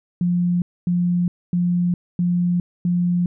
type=tone bursts; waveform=sine; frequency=176.1 Hz; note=F3; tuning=15 cents sharp; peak=-16 dBFS; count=5; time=0.21-3.26 s; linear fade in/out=2 ms; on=410 ms; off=250 ms; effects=none